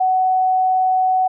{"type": "tone", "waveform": "sine", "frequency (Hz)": 747, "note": "F#5", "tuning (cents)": 16, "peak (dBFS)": -13, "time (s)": [0, 1.28], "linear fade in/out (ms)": 10, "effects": []}